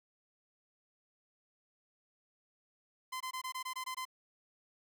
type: tone bursts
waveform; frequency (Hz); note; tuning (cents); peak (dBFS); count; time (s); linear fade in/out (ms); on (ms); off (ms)
sawtooth; 1030; C6; -28; -34; 9; 3.12-4.053; 10; 85; 21
effects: none